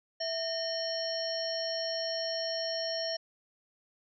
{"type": "harmonic tone with a mistuned harmonic", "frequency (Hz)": 610, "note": "D#5", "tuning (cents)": -34, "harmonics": [1, 3, 5, 7, 9], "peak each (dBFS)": [-34, -43, -45, -43, -35], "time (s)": [0.2, 3.17], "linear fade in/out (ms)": 10, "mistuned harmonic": 1, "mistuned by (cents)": 130, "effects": []}